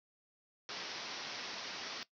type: low-pass noise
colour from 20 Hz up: white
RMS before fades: -44 dBFS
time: 0.69-2.03 s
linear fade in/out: 0 ms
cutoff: 5800 Hz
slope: 96 dB/octave
effects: noise-tail reverb RT60 0.1 s tail -17 dB re dry + high-pass 200 Hz 12 dB/octave